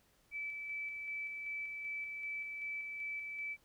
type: tone with tremolo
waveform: sine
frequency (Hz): 2310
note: D7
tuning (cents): -29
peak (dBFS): -38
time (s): 0.31-3.57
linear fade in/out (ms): 50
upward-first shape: square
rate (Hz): 2.6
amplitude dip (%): 30
effects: pink hiss -71 dBFS RMS until 3.64 s